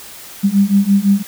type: beating tone pair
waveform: sine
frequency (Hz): 196 / 201.9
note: G3 / G#3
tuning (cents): 0 / -49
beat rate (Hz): 5.9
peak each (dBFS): -13 / -12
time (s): 0.43-1.23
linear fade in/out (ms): 20
effects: white hiss -35 dBFS RMS until 1.27 s